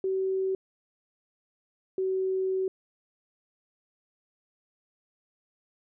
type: tone pair in turn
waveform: sine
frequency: 380.9 / 378.1 Hz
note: G4 / F#4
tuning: -50 / +38 cents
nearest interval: unison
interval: 12 cents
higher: first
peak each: -25 dBFS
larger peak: neither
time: 0.04-0.55 / 1.98-2.68 s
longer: second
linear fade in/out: 2 ms
effects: none